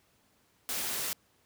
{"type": "noise", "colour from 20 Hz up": "white", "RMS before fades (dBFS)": -34, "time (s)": [0.69, 1.13], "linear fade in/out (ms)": 0, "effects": ["pink hiss -68 dBFS RMS until 1.45 s", "high-pass 80 Hz 12 dB/octave"]}